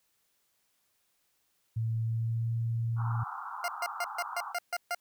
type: tone with pitch glide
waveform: sine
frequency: 113 to 115.24 Hz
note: A2 to A#2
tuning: +47 to -19 cents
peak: -28 dBFS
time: 1.76-3.24 s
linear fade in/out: 10 ms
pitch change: +34 cents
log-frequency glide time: 2-2.52 s
type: band-pass noise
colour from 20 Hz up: white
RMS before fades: -40 dBFS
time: 2.96-4.55 s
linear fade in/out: 50 ms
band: 780 to 1400 Hz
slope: 96 dB/octave
type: tone bursts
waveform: 20% pulse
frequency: 702 Hz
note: F5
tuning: 9 cents sharp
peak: -25 dBFS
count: 8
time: 3.64-4.948 s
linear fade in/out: 2 ms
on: 41 ms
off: 140 ms
effects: white hiss -74 dBFS RMS until 5 s